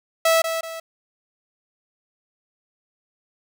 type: tone with echo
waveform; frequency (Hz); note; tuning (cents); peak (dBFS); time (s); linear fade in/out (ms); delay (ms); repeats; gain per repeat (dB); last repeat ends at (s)
sawtooth; 654; E5; -14; -11; 0.25-0.42; 5; 190; 2; -8; 0.8
effects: none